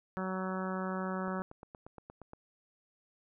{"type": "harmonic tone", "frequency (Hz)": 187.4, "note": "F#3", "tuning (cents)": 22, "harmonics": [1, 2, 3, 4, 5, 6, 7, 8, 9], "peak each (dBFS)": [-36, -42, -42, -46, -45, -45, -43, -47, -50], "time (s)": [0.17, 1.42], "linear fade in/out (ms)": 0}
{"type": "click train", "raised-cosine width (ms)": 1, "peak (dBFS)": -33, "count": 10, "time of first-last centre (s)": [1.28, 2.334], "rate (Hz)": 8.54}
{"effects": []}